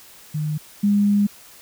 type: tone pair in turn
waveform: sine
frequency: 152.4 / 203.9 Hz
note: D#3 / G#3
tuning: -36 / -32 cents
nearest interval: perfect fourth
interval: 504 cents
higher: second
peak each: -21 / -14 dBFS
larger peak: second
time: 0.34-0.58 / 0.83-1.27 s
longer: second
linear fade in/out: 10 ms
effects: white hiss -46 dBFS RMS until 1.61 s